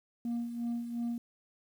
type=tone with tremolo; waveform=sine; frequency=236.1 Hz; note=A#3; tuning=22 cents sharp; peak=-28 dBFS; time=0.25-1.18 s; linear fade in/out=2 ms; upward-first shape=sine; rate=2.8 Hz; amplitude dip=65%; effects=tanh soft clip ceiling -30 dBFS + 10-bit